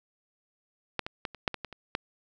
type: clicks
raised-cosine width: 0.3 ms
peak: -12 / -19 / -16 / -28 / -9 / -18 / -20 / -27 / -12 dBFS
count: 9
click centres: 0.993 / 1.065 / 1.252 / 1.347 / 1.478 / 1.543 / 1.647 / 1.727 / 1.951 s
effects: none